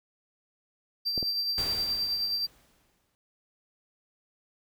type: tone with tremolo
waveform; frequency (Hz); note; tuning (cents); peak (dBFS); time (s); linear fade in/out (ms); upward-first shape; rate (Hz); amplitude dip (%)
triangle; 4699; D8; 0; -24; 1.05-2.47; 20; triangle; 9.5; 45
type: clicks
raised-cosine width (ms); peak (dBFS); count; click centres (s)
2; -22; 2; 1.178 / 1.228
type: noise with exponential decay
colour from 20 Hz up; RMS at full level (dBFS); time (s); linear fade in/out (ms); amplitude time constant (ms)
pink; -36; 1.58-3.15; 0; 340
effects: none